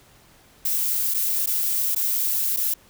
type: noise with dropouts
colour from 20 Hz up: violet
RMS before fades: -23 dBFS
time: 0.65-2.74 s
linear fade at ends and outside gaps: 5 ms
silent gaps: 1.14-1.144 / 1.461-1.471 / 1.949-1.96 / 2.564-2.57 s
effects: pink hiss -54 dBFS RMS until 2.89 s